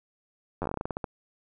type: slowing click train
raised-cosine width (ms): 1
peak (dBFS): -17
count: 14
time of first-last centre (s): 0.62-1.042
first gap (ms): 10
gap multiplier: 1.18
effects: none